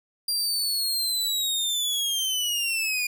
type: linear sweep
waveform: sawtooth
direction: down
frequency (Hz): 4777 to 2417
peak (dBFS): -21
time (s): 0.28-3.07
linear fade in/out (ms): 5
effects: none